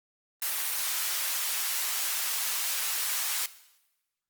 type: high-pass noise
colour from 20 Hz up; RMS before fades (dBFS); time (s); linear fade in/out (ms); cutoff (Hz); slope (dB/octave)
white; -30; 0.42-3.46; 2; 930; 12
effects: noise-tail reverb RT60 1.0 s tail -17 dB re dry + Opus 32 kbps